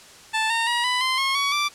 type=tone with pitch steps; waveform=15% pulse; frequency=880 / 916.8 / 955.2 / 995.2 / 1036.9 / 1080.3 / 1125.5 / 1172.6 Hz; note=A5 / A#5 / A#5 / B5 / C6 / C#6 / C#6 / D6; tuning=0 / -29 / +42 / +13 / -16 / -45 / +26 / -3 cents; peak=-14 dBFS; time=0.33-1.69 s; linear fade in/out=20 ms; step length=170 ms; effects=white hiss -46 dBFS RMS until 1.74 s + low-pass 8000 Hz 12 dB/octave